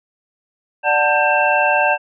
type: tone cluster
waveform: sine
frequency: 589 / 744 / 889 / 1584 / 2686 Hz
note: D5 / F#5 / A5 / G6 / E7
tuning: +5 / +9 / +18 / +18 / +32 cents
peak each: -19 dBFS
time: 0.83-1.98 s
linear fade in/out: 50 ms
effects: none